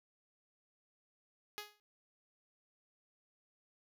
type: tone with exponential decay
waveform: 5% pulse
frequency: 417.3 Hz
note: G#4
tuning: 8 cents sharp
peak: -28 dBFS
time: 1.58-1.8 s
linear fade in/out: 0 ms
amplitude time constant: 47 ms
effects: none